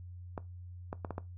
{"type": "clicks", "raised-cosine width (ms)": 1, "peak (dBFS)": -23, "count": 5, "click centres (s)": [0.378, 0.929, 1.048, 1.107, 1.181], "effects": ["noise-tail reverb RT60 0.2 s tail -18 dB re dry", "added 89 Hz sine -44 dBFS peak until 1.37 s"]}